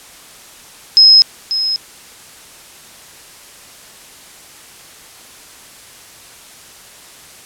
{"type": "tone with echo", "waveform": "sine", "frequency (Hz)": 5130, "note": "E8", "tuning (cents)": -48, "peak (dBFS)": -3, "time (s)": [0.97, 1.22], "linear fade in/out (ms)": 0, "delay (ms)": 540, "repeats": 1, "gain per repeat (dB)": -11, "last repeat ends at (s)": 1.76, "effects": ["white hiss -39 dBFS RMS until 7.45 s", "low-pass 11000 Hz 12 dB/octave"]}